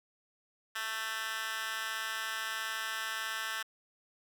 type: tone with high-pass filter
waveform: 10% pulse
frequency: 221.5 Hz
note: A3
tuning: 12 cents sharp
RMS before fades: -37 dBFS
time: 0.75-3.63 s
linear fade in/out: 10 ms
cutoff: 1800 Hz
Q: 2.9
effects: none